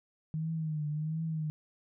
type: tone with vibrato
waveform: sine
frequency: 155.56 Hz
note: D#3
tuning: in tune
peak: -31 dBFS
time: 0.34-1.5 s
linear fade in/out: 0 ms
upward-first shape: triangle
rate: 1.4 Hz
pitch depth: 84 cents each way
effects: none